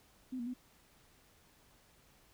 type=tone with pitch steps; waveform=sine; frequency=256.4 / 237.3 / 250.7 Hz; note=C4 / A#3 / B3; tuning=-35 / +31 / +26 cents; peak=-37 dBFS; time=0.32-0.539 s; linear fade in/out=10 ms; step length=73 ms; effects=pink hiss -66 dBFS RMS until 2.33 s